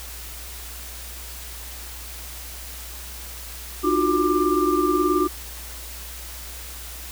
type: tone cluster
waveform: sine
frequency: 302.8 / 351.6 / 370.3 / 1189 Hz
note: D#4 / F4 / F#4 / D6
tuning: -47 / +12 / +1 / +21 cents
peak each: -23 dBFS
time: 3.83-5.28 s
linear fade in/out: 20 ms
effects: added 60 Hz sine -38 dBFS peak until 7.11 s + white hiss -38 dBFS RMS until 7.11 s